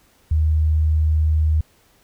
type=tone; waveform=sine; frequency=77.78 Hz; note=D#2; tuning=in tune; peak=-14 dBFS; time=0.31-1.61 s; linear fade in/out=5 ms; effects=pink hiss -57 dBFS RMS until 2.03 s